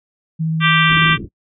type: tone with vibrato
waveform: sine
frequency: 160.3 Hz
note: E3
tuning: 48 cents flat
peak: -16 dBFS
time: 0.39-1.17 s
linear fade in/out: 20 ms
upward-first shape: sine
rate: 15 Hz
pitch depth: 11 cents each way
type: harmonic tone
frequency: 391.7 Hz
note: G4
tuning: 1 cent flat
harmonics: 3 / 4 / 5 / 6 / 7 / 8 / 9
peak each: -17 / -18 / -19 / -20 / -20 / -21 / -22 dBFS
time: 0.6-1.18 s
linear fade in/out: 50 ms
type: low-pass noise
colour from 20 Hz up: white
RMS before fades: -29 dBFS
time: 0.86-1.29 s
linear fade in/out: 50 ms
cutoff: 370 Hz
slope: 48 dB/octave
effects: noise-tail reverb RT60 0.1 s tail -24 dB re dry